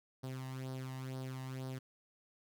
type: tone with flanger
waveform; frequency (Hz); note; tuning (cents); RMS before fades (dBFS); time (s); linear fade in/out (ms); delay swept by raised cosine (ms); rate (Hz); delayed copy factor
sawtooth; 130.7; C3; -1; -43; 0.23-1.79; 10; 0.2 to 1.07; 2.1; +0.65
effects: none